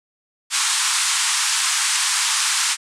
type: band-pass noise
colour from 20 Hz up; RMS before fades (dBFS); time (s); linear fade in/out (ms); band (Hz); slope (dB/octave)
white; -20; 0.5-2.77; 50; 900 to 9500; 48
effects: none